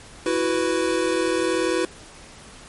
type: chord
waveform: square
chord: E suspended second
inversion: none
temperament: equal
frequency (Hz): 329.6 / 370 / 493.9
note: E4 / F#4 / B4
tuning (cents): 0 / 0 / 0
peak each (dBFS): -25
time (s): 0.26-1.85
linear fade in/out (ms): 2
effects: pink hiss -44 dBFS RMS until 2.68 s + MP3 48 kbps